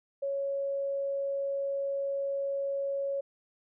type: tone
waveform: sine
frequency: 554.4 Hz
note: C#5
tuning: in tune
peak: -29 dBFS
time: 0.22-3.21 s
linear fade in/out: 10 ms
effects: none